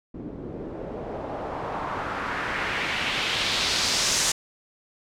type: noise with low-pass filter sweep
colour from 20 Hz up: white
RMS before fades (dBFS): -28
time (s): 0.14-4.32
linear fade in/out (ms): 5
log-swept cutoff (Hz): 270 to 7200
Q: 1.7
effects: none